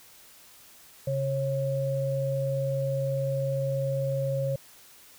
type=tone pair together; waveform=sine; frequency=136.43 / 545 Hz; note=C#3 / C#5; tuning=-27 / -29 cents; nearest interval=2 octaves; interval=2398 cents; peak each=-28 dBFS; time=1.07-4.56 s; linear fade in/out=5 ms; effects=white hiss -53 dBFS RMS until 5.18 s